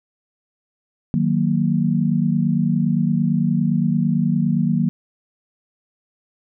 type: chord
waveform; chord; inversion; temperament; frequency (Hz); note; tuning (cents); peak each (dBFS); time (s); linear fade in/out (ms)
sine; D# minor; none; equal; 155.56 / 185 / 233.1; D#3 / F#3 / A#3; 0 / 0 / 0; -20; 1.14-4.89; 0
effects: none